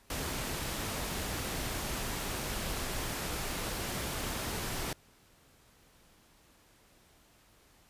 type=noise; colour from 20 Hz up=pink; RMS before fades=-36 dBFS; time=0.1-4.93 s; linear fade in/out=2 ms; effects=pink hiss -63 dBFS RMS until 7.89 s + resampled to 32000 Hz